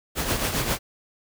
pink noise with tremolo, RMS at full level -23 dBFS, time 0.15-0.79 s, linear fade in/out 50 ms, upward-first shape triangle, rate 7.5 Hz, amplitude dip 60%, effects none

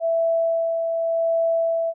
sine tone with tremolo, 662 Hz, E5, 7 cents sharp, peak -17 dBFS, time 0-1.94 s, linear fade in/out 50 ms, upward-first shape sine, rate 0.87 Hz, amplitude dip 35%, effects none

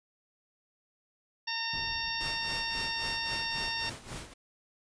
harmonic tone, 914 Hz, A#5, 34 cents flat, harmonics 1 / 2 / 3 / 4 / 5 / 6, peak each -40 / -38 / -38 / -40 / -41 / -37 dBFS, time 1.47-3.9 s, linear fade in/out 10 ms
brown noise with exponential decay, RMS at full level -40 dBFS, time 1.73-2.93 s, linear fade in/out 5 ms, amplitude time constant 260 ms
pink noise with tremolo, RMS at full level -40 dBFS, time 2.2-4.34 s, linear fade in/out 10 ms, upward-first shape sine, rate 3.7 Hz, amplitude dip 75%
effects resampled to 22050 Hz

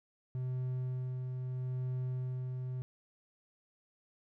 triangle tone with tremolo, 127.6 Hz, C3, 43 cents flat, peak -31 dBFS, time 0.35-2.82 s, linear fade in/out 0 ms, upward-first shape sine, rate 0.78 Hz, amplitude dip 30%, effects none

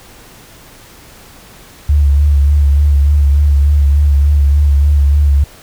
sine tone with vibrato, 71.8 Hz, D2, 39 cents flat, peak -6 dBFS, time 1.89-5.44 s, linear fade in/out 5 ms, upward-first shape sine, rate 3.4 Hz, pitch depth 42 cents each way, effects pink hiss -39 dBFS RMS until 5.62 s

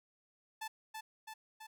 sawtooth tone with echo, 875 Hz, A5, 10 cents flat, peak -36 dBFS, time 0.61-0.68 s, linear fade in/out 10 ms, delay 330 ms, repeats 3, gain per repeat -3 dB, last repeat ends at 1.67 s, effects none

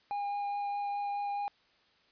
triangle tone with vibrato, 812 Hz, G#5, 39 cents flat, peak -30 dBFS, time 0.11-1.48 s, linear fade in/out 0 ms, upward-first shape triangle, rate 4.8 Hz, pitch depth 10 cents each way, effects white hiss -67 dBFS RMS until 2.11 s + resampled to 11025 Hz

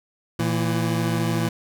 25% pulse tone pair together, 115.07 / 165.9 Hz, A#2 / E3, -22 / +11 cents, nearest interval tritone, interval 633 cents, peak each -20 dBFS, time 0.39-1.49 s, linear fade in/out 5 ms, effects none

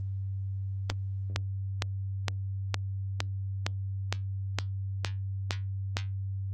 click train, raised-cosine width 0.2 ms, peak -10 dBFS, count 12, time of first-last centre 0.9-5.969 s, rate 2.17 Hz, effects added 97 Hz sine -31 dBFS peak until 6.53 s + Opus 24 kbps

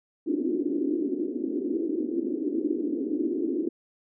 white band-pass noise, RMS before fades -28 dBFS, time 0.26-3.69 s, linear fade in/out 10 ms, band 270 to 360 Hz, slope 48 dB/octave, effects none

